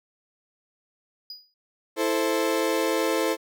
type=tone with exponential decay; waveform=triangle; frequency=4922 Hz; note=D#8; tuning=20 cents flat; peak=-32 dBFS; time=1.3-1.54 s; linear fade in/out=2 ms; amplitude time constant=51 ms
type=chord; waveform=35% pulse; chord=A minor; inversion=second; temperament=equal; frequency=329.6 / 440 / 523.3 Hz; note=E4 / A4 / C5; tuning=0 / 0 / 0 cents; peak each=-25 dBFS; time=1.96-3.37 s; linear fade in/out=50 ms
effects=none